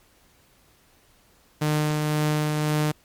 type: tone with tremolo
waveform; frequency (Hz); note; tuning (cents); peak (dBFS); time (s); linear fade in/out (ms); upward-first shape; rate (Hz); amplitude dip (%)
sawtooth; 151.6; D#3; -45; -16; 1.61-2.92; 10; triangle; 1.9; 30
effects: pink hiss -59 dBFS RMS until 3.04 s + MP3 96 kbps